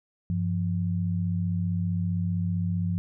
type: tone pair together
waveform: sine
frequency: 97.53 / 172.9 Hz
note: G2 / F3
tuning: -8 / -17 cents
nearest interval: minor seventh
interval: 991 cents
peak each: -27 dBFS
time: 0.3-2.98 s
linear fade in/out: 0 ms
effects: none